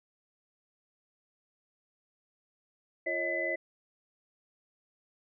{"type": "tone cluster", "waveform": "sine", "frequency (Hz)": [346.4, 552, 635, 2010], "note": ["F4", "C#5", "D#5", "B6"], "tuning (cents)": [-14, -7, 35, 30], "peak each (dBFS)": [-39, -37, -35, -32], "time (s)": [3.06, 3.56], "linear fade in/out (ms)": 10, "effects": []}